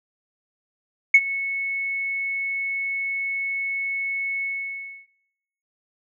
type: tone with ADSR envelope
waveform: sine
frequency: 2203 Hz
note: C#7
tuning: 11 cents flat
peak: -6 dBFS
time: 1.14-5.08 s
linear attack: 5 ms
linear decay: 53 ms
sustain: -17 dB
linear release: 650 ms
effects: noise-tail reverb RT60 1.0 s tail -25 dB re dry + tanh soft clip ceiling -2 dBFS